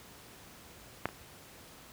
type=clicks; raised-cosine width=0.5 ms; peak=-14 / -29 dBFS; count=2; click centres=1.056 / 1.089 s; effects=pink hiss -53 dBFS RMS until 1.92 s + high-pass 60 Hz 12 dB/octave